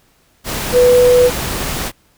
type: tone in noise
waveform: sine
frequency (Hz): 493.9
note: B4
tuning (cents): 0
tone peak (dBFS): -6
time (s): 0.72-1.31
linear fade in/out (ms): 50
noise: pink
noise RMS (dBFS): -21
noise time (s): 0.44-1.92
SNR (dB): +12
effects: pink hiss -55 dBFS RMS until 2.17 s